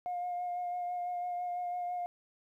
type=tone with vibrato; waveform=sine; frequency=712 Hz; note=F5; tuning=33 cents sharp; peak=-32 dBFS; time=0.06-2.06 s; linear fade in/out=0 ms; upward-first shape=sine; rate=6 Hz; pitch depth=17 cents each way; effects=tanh soft clip ceiling -30 dBFS + 12-bit